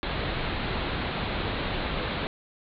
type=low-pass noise; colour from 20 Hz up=pink; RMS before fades=-30 dBFS; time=0.03-2.27 s; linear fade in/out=0 ms; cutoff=4200 Hz; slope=96 dB/octave; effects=none